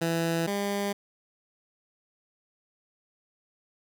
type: tone pair in turn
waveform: 15% pulse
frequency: 166.2 / 201.4 Hz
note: E3 / G3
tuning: +15 / +47 cents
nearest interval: minor third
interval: 332 cents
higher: second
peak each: -19 / -21 dBFS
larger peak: first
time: 0.01-0.47 / 0.47-0.93 s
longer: neither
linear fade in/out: 10 ms
effects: none